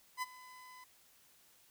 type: tone with ADSR envelope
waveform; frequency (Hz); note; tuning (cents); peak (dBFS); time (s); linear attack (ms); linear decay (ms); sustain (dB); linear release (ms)
30% pulse; 1008; B5; +35; -31; 0.17-0.84; 52; 26; -19; 3
effects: white hiss -66 dBFS RMS until 1.7 s

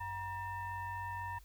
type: tone with frequency modulation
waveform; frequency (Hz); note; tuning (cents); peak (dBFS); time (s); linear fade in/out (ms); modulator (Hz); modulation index
sine; 948; A#5; +29; -38; 0-1.39; 10; 854; 0.92
effects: added 50 Hz sine -55 dBFS peak until 1.44 s + white hiss -66 dBFS RMS until 1.44 s

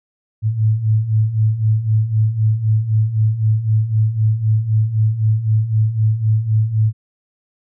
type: beating tone pair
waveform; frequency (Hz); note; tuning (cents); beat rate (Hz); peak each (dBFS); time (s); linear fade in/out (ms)
sine; 106.7 / 110.6; G#2 / A2; +47 / +9; 3.9; -19 / -14; 0.42-6.93; 50
effects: none

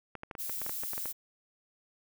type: clicks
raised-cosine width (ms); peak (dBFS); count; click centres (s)
0.5; -25; 12; 0.153 / 0.234 / 0.312 / 0.352 / 0.496 / 0.617 / 0.664 / 0.695 / 0.835 / 0.934 / 0.979 / 1.057
type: noise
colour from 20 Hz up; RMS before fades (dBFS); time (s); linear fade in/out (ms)
violet; -37; 0.38-1.13; 20
effects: none

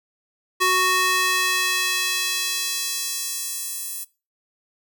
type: tone with high-pass filter sweep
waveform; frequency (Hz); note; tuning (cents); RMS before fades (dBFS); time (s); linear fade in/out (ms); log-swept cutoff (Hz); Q
square; 370; F#4; 0; -23; 0.6-4.05; 20; 870 to 11000; 0.86
effects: noise-tail reverb RT60 0.3 s tail -21 dB re dry

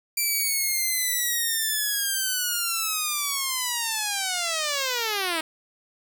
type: linear sweep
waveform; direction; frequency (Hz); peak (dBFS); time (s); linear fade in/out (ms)
5% pulse; down; 2349 to 310.6; -13; 0.17-5.41; 5
effects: none

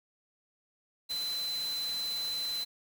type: tone in noise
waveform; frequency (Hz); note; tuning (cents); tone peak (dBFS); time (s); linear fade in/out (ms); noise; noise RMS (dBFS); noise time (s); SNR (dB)
sine; 4041; B7; +39; -32; 1.09-2.65; 20; white; -43; 1.09-2.65; +8
effects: none

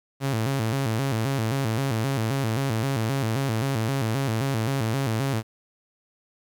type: tone with vibrato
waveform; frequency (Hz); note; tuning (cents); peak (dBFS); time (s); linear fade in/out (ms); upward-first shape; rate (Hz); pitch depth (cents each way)
sawtooth; 123.47; B2; 0; -19; 0.2-5.43; 50; square; 3.8; 180
effects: 10-bit

